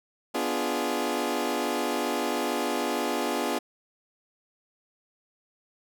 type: chord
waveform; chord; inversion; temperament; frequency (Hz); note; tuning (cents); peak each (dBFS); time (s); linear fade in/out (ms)
20% pulse; B diminished seventh; none; equal; 246.9 / 293.7 / 349.2 / 415.3; B3 / D4 / F4 / Ab4; 0 / 0 / 0 / 0; -27; 0.34-3.59; 10
effects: none